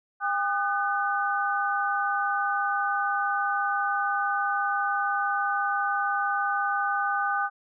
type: tone cluster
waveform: sine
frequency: 804 / 1219 / 1507 Hz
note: G5 / D#6 / F#6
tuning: +44 / -36 / +31 cents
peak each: -28 dBFS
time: 0.2-7.5 s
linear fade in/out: 50 ms
effects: none